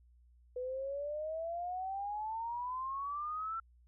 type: exponential sweep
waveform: sine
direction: up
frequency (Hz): 493.9 to 1352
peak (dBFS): -36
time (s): 0.56-3.6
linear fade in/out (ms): 5
effects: added 60 Hz sine -61 dBFS peak until 3.87 s